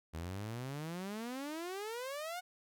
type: exponential sweep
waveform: sawtooth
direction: up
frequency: 77.78 to 740 Hz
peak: -36 dBFS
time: 0.13-2.41 s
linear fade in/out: 20 ms
effects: none